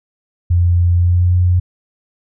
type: tone with pitch glide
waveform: sine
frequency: 87.31 to 89.56 Hz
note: F2 to F2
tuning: 0 to +44 cents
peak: -9 dBFS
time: 0.5-1.6 s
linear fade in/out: 10 ms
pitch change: +44 cents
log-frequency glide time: 0.95-1.33 s
effects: none